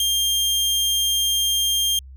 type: tone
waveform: sawtooth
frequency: 3200 Hz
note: G7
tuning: 35 cents sharp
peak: -15 dBFS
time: 0-1.99 s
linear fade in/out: 2 ms
effects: added 66 Hz sine -38 dBFS peak until 2.16 s